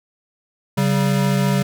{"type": "tone pair together", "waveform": "square", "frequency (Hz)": [138.2, 192.64], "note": ["C#3", "G3"], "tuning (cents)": [-5, -30], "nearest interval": "tritone", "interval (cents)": 575, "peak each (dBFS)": -19, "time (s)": [0.77, 1.63], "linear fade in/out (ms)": 10, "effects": []}